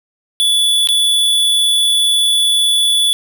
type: tone with dropouts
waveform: square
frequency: 3443 Hz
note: A7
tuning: 38 cents flat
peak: -11 dBFS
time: 0.4-3.13 s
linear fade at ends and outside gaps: 0 ms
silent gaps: 0.873-0.888 s
effects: 7-bit